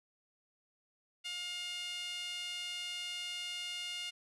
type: tone with high-pass filter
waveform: sawtooth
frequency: 710 Hz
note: F5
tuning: 28 cents sharp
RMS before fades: -41 dBFS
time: 1.24-4.11 s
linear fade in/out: 20 ms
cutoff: 2700 Hz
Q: 3.6
effects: resampled to 24000 Hz